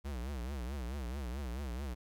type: tone with vibrato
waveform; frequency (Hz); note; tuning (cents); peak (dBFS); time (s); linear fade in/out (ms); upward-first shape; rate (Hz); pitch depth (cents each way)
square; 65.1; C2; -8; -38; 0.04-1.95; 20; triangle; 4.6; 230
effects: 12-bit